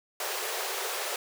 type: high-pass noise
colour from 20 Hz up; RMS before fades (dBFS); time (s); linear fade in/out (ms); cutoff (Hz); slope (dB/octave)
pink; -33; 0.2-1.16; 2; 370; 96
effects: none